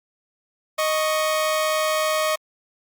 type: tone pair together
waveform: sawtooth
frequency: 622.2 / 1108.7 Hz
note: D#5 / C#6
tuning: 0 / 0 cents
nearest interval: minor seventh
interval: 1000 cents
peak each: -17 / -22 dBFS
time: 0.78-2.36 s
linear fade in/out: 10 ms
effects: Opus 48 kbps